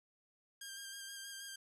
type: tone with vibrato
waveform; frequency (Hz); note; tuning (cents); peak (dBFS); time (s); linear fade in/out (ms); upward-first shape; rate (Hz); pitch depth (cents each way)
10% pulse; 1600; G6; +35; -37; 0.61-1.56; 5; square; 6.3; 18
effects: none